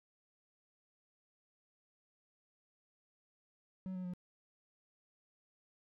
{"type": "tone with pitch steps", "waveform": "triangle", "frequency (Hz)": [187.2, 183.4, 179.2], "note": ["F#3", "F#3", "F3"], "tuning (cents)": [20, -15, 45], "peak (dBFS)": -37, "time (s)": [3.86, 4.136], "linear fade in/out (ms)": 0, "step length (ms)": 92, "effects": []}